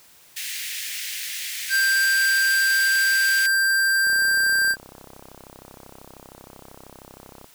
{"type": "high-pass noise", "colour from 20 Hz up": "pink", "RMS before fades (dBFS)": -31, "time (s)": [0.36, 3.47], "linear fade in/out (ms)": 10, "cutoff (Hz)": 1800, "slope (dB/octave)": 48}
{"type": "tone", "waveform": "square", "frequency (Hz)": 1578, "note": "G6", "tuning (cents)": 11, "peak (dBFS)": -18, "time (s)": [1.69, 4.76], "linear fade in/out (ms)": 50}
{"type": "click train", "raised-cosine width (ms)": 1, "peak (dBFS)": -28, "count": 112, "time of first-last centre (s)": [4.07, 7.444], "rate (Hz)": 32.9}
{"effects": ["white hiss -52 dBFS RMS until 7.54 s"]}